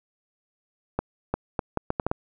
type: accelerating click train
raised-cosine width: 1 ms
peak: -10 dBFS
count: 8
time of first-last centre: 0.99-2.115 s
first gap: 350 ms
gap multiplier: 0.72
effects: none